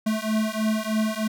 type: beating tone pair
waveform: square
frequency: 216 / 219.2 Hz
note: A3 / A3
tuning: -32 / -6 cents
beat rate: 3.2 Hz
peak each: -26 dBFS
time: 0.06-1.28 s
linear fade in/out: 10 ms
effects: none